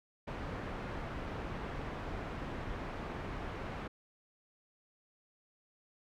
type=low-pass noise; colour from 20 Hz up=pink; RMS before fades=-41 dBFS; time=0.27-3.88 s; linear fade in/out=10 ms; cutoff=1800 Hz; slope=12 dB/octave; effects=none